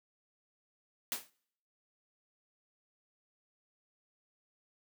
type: noise with exponential decay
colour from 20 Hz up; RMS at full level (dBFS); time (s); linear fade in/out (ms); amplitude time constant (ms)
white; -32; 1.12-1.3; 0; 38
effects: noise-tail reverb RT60 0.7 s tail -26 dB re dry + high-pass 150 Hz 12 dB/octave